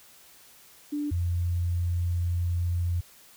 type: tone pair in turn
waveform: sine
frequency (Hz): 293.7 / 87.07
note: D4 / F2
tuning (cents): 0 / -5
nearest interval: octave + major sixth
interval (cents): 2105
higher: first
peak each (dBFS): -27 / -24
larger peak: second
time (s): 0.92-1.11 / 1.11-3.01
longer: second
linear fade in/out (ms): 10
effects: white hiss -54 dBFS RMS until 3.36 s